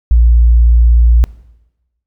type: tone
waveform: sine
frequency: 58.27 Hz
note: A#1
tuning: in tune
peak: -3 dBFS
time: 0.11-1.24 s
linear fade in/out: 0 ms
effects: noise-tail reverb RT60 1.0 s tail -22 dB re dry + tanh soft clip ceiling 0 dBFS